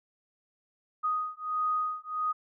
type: beating tone pair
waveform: sine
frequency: 1245 / 1246.5 Hz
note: D#6 / D#6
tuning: +1 / +3 cents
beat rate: 1.5 Hz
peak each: -31 dBFS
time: 1.03-2.33 s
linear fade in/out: 20 ms
effects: none